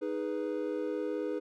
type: chord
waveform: triangle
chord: G# minor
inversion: second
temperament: equal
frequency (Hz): 311.1 / 415.3 / 493.9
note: D#4 / G#4 / B4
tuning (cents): 0 / 0 / 0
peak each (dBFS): -34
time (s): 0.01-1.4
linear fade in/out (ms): 20
effects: none

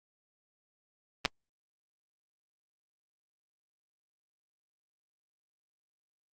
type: clicks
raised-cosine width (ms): 0.2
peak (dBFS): -9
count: 2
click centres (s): 1.251 / 1.258
effects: Opus 32 kbps

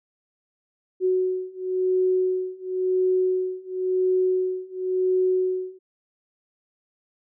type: beating tone pair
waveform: sine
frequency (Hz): 370 / 370.95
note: F#4 / F#4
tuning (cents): 0 / +4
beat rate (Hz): 0.95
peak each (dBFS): -24 / -23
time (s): 1-5.79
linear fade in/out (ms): 50
effects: none

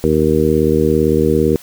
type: harmonic tone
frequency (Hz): 77.78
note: D#2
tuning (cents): 0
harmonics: 1 / 2 / 3 / 4 / 5 / 6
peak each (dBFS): -21 / -19 / -18 / -18 / -16 / -16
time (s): 0.04-1.56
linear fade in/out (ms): 0
effects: white hiss -40 dBFS RMS until 1.62 s

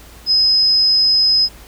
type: tone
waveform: sine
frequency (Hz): 5070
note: D#8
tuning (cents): +32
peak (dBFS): -10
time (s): 0.26-1.49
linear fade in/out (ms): 50
effects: added 56 Hz sine -42 dBFS peak until 1.67 s + pink hiss -42 dBFS RMS until 1.67 s

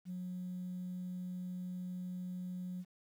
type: tone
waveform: sine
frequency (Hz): 181.3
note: F#3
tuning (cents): -35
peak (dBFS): -38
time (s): 0.05-2.85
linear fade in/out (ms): 50
effects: tanh soft clip ceiling -36 dBFS + 11-bit

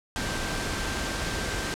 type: tone in noise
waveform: sine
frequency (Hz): 1568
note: G6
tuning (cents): 0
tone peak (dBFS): -38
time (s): 0.16-1.74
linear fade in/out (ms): 0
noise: pink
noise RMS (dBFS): -30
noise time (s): 0.16-1.74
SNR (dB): -11
effects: low-pass 8000 Hz 12 dB/octave

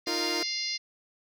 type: harmonic tone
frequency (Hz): 699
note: F5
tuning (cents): +1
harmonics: 3 / 4 / 5 / 6 / 7 / 8 / 9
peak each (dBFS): -37 / -42 / -43 / -35 / -33 / -39 / -46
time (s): 0.06-0.78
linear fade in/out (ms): 20
type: chord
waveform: sawtooth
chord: Eb suspended second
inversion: none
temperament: equal with one note detuned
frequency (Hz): 311.1 / 349.2 / 462.4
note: Eb4 / F4 / Bb4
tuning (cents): 0 / 0 / -14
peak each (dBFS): -31 / -29 / -34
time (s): 0.07-0.43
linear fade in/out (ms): 2
effects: none

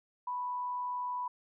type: tone with frequency modulation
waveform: sine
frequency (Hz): 987.8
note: B5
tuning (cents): 0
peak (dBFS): -33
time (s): 0.27-1.28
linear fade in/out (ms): 5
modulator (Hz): 87.1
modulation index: 0.23
effects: none

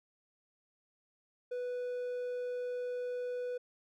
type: tone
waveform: triangle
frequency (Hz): 493.9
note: B4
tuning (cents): 0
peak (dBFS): -33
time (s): 1.51-3.58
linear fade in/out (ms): 10
effects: none

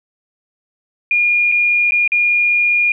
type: tone with dropouts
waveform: sine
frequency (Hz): 2425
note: D#7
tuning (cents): -45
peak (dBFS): -11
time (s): 1.11-2.92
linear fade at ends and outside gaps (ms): 2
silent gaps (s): 1.517-1.521 / 1.909-1.92 / 2.077-2.119
effects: none

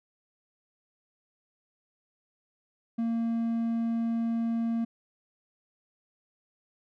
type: tone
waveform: triangle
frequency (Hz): 230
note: A#3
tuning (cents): -23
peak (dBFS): -24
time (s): 2.98-4.85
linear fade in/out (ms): 10
effects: none

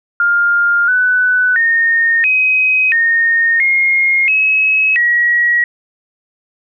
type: tone with pitch steps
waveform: sine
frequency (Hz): 1405 / 1495 / 1839 / 2526 / 1842 / 2141 / 2566 / 1911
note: F6 / F#6 / A#6 / D#7 / A#6 / C7 / E7 / A#6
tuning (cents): +10 / +17 / -24 / +26 / -21 / +39 / -47 / +43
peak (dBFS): -9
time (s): 0.2-5.64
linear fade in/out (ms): 2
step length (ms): 680
effects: none

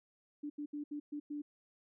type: tone bursts at uneven times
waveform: sine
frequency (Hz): 293.7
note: D4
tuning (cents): 0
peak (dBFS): -38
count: 6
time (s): 0.43-0.5 / 0.58-0.66 / 0.73-0.84 / 0.91-1 / 1.12-1.2 / 1.3-1.42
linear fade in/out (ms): 10
effects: none

